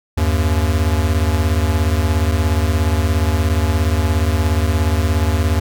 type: beating tone pair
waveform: square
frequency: 77.78 / 94.78 Hz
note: D#2 / F#2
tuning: 0 / +42 cents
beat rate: 17 Hz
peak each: -16 / -19 dBFS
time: 0.17-5.6 s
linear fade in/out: 10 ms
effects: none